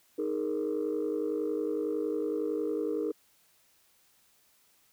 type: chord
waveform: sine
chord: D# suspended fourth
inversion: none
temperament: equal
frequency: 311.1 / 415.3 / 466.2 Hz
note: D#4 / G#4 / A#4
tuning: 0 / 0 / 0 cents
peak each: -32 dBFS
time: 0.18-3.12 s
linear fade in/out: 10 ms
effects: tanh soft clip ceiling -23 dBFS + white hiss -66 dBFS RMS until 4.92 s